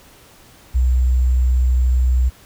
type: tone with sample-and-hold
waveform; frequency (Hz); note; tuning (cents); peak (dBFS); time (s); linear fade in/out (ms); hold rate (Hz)
sine; 62.8; B1; +30; -12; 0.74-2.3; 20; 7350
effects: pink hiss -47 dBFS RMS until 2.45 s